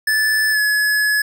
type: tone with pitch glide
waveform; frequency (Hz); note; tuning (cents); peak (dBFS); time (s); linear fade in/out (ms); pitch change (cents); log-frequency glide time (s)
square; 1744 to 1700.2; A6 to G#6; -16 to +40; -15; 0.07-1.22; 5; -44; 0.51-0.59
effects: none